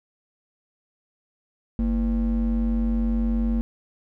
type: ring-modulated tone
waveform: triangle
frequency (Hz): 139.8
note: C#3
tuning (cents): +15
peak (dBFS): -15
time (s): 1.79-3.61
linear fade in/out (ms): 0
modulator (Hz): 90
effects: none